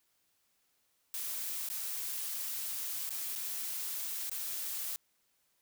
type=noise with dropouts; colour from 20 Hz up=blue; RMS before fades=-38 dBFS; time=1.14-4.96 s; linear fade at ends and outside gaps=0 ms; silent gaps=1.688-1.7 / 3.092-3.106 / 3.353-3.359 / 4.296-4.315 s; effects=white hiss -75 dBFS RMS until 5.61 s